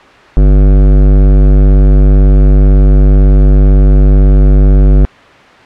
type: tone with hard clipping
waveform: sine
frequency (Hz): 49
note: G1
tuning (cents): 0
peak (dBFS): -4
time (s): 0.37-5.05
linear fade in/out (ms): 0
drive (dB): 16
effects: white hiss -36 dBFS RMS until 5.65 s + low-pass 2000 Hz 12 dB/octave